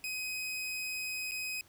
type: tone with dropouts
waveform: sawtooth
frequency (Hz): 2518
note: D#7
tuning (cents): +20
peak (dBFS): -32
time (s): 0.04-1.61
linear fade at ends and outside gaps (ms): 1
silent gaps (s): 1.312-1.318
effects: pink hiss -62 dBFS RMS until 1.68 s